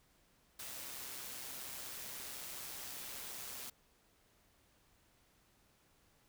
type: noise with amplitude modulation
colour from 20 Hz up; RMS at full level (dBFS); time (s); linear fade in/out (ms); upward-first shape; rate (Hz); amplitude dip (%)
white; -45; 0.59-3.7; 5; sine; 130; 35
effects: pink hiss -71 dBFS RMS until 6.28 s